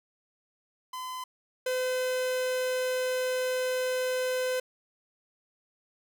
45% pulse tone pair in turn, 1019 / 509.5 Hz, C6 / C5, -46 / -46 cents, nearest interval octave, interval 1200 cents, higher first, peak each -35 / -27 dBFS, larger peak second, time 0.93-1.24 / 1.66-4.6 s, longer second, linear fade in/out 5 ms, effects none

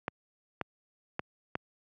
clicks, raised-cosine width 0.5 ms, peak -16 dBFS, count 4, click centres 0.081 / 0.613 / 1.194 / 1.554 s, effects high-pass 100 Hz 12 dB/octave

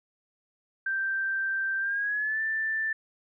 sine tone with pitch glide, 1568 to 1770.2 Hz, G6 to A6, 0 to +10 cents, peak -26 dBFS, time 0.86-2.93 s, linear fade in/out 5 ms, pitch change +210 cents, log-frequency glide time 1.79-2.41 s, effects none

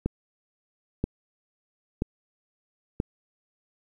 click train, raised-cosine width 3 ms, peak -12 dBFS, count 4, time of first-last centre 0.06-3.001 s, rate 1.02 Hz, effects 9-bit

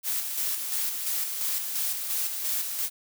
blue noise with tremolo, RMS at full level -28 dBFS, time 0.03-2.9 s, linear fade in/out 50 ms, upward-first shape square, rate 2.9 Hz, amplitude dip 40%, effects none

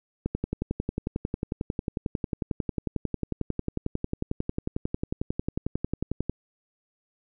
click train, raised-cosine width 3 ms, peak -14 dBFS, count 68, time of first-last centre 0.26-6.296 s, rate 11.1 Hz, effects none

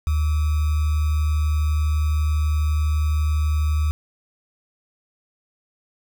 sine tone with sample-and-hold, 76 Hz, D#2, 40 cents flat, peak -17 dBFS, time 0.07-3.91 s, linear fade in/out 0 ms, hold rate 1225 Hz, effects none

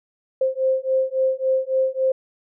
sine beating tone pair, 523.3 / 526.9 Hz, C5 / C5, 0 / +12 cents, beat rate 3.6 Hz, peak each -21 dBFS, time 0.41-2.12 s, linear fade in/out 5 ms, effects none

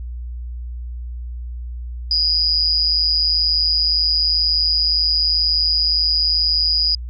sine tone with amplitude modulation, 4929 Hz, D#8, 17 cents flat, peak -11 dBFS, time 2.11-6.95 s, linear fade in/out 2 ms, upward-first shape sine, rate 163 Hz, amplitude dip 75%, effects added 60 Hz sine -26 dBFS peak until 7.09 s

